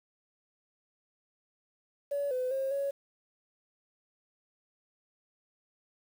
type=tone with pitch steps; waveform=sine; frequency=568 / 507 / 536 / 557 Hz; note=C#5 / B4 / C5 / C#5; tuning=+42 / +45 / +42 / +8 cents; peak=-28 dBFS; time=2.11-2.91 s; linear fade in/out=10 ms; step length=200 ms; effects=tanh soft clip ceiling -25 dBFS + 9-bit